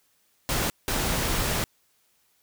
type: noise bursts at uneven times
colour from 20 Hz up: pink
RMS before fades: -26 dBFS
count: 2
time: 0.49-0.7 / 0.88-1.64 s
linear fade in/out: 0 ms
effects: white hiss -67 dBFS RMS until 2.42 s